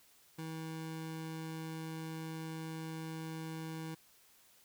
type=tone; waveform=25% pulse; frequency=160.4 Hz; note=E3; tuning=47 cents flat; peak=-37 dBFS; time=0.38-3.95 s; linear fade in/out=10 ms; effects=white hiss -65 dBFS RMS until 4.64 s